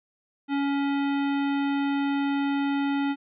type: tone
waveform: square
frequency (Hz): 280.4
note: C#4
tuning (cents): +20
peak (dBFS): -24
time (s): 0.48-3.16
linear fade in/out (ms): 50
effects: resampled to 8000 Hz